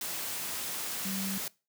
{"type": "tone in noise", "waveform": "sine", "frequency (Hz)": 193.1, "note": "G3", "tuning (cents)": -26, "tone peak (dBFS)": -34, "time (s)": [1.05, 1.38], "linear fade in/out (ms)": 2, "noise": "white", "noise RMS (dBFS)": -36, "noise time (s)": [0.01, 1.48], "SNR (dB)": -1, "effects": ["noise-tail reverb RT60 0.3 s tail -23 dB re dry", "high-pass 100 Hz 12 dB/octave"]}